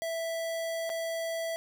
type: tone with dropouts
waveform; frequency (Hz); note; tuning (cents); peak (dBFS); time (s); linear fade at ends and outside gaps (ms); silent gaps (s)
square; 659.3; E5; 0; -32; 0.02-1.56; 0; 0.894-0.9
effects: none